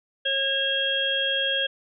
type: harmonic tone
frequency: 544 Hz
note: C#5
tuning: 33 cents flat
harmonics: 1 / 3 / 5 / 6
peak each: -30 / -28 / -33 / -24 dBFS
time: 0.25-1.67 s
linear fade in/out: 10 ms
effects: none